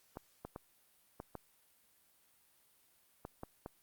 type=clicks; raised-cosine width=1 ms; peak=-29 dBFS; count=8; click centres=0.171 / 0.45 / 0.561 / 1.201 / 1.353 / 3.251 / 3.434 / 3.661 s; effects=white hiss -70 dBFS RMS until 3.82 s + Opus 48 kbps